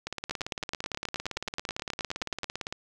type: two click trains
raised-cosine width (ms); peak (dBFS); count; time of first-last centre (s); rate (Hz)
0.2; -14 / -16; 21 / 48; 0.31-2.433 / 0.07-2.725; 9.42 / 17.7
effects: none